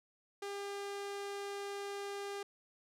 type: tone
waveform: sawtooth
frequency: 401.2 Hz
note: G4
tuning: 40 cents sharp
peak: -36 dBFS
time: 0.42-2.43 s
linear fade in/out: 5 ms
effects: low-pass 10000 Hz 12 dB/octave